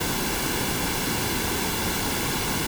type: noise with comb filter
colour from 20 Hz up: pink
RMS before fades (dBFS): -26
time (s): 0-2.67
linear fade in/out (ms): 10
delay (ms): 1.6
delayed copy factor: -0.5
effects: none